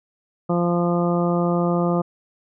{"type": "harmonic tone", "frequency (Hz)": 173.6, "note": "F3", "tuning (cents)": -10, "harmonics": [1, 2, 3, 4, 5, 6, 7], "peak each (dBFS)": [-20, -24, -25, -28, -33, -34, -30], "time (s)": [0.49, 2.02], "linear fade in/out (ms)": 10, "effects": []}